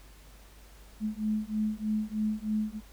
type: beating tone pair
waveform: sine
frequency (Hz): 213 / 216.2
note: G#3 / A3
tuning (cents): +44 / -30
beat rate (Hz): 3.2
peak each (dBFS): -31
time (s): 1-2.81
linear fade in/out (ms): 50
effects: added 50 Hz sine -51 dBFS peak until 2.92 s + pink hiss -57 dBFS RMS until 2.92 s